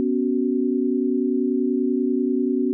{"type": "chord", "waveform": "sine", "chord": "B suspended second", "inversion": "none", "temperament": "equal with one note detuned", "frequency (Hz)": [246.9, 277.2, 373.2], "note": ["B3", "C#4", "F#4"], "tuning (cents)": [0, 0, 15], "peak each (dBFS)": [-22, -23, -24], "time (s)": [0, 2.73], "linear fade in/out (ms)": 0, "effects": []}